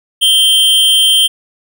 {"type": "tone with amplitude modulation", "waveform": "square", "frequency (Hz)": 3136, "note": "G7", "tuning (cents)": 0, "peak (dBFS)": -5, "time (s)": [0.21, 1.28], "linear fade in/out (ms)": 20, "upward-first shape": "sine", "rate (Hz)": 294, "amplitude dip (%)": 50, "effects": []}